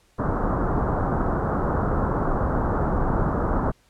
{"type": "low-pass noise", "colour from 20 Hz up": "pink", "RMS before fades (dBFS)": -23, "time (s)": [0.18, 3.72], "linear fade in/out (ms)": 20, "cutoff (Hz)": 1400, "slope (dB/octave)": 48, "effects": ["pink hiss -61 dBFS RMS until 3.89 s", "low-pass 11000 Hz 12 dB/octave"]}